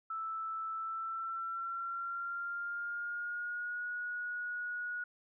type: tone with pitch glide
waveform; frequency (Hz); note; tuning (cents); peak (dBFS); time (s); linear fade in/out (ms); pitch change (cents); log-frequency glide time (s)
sine; 1318.5 to 1454.5; E6 to F#6; 0 to -30; -36; 0.1-5.04; 5; +170; 0.73-3.86
effects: none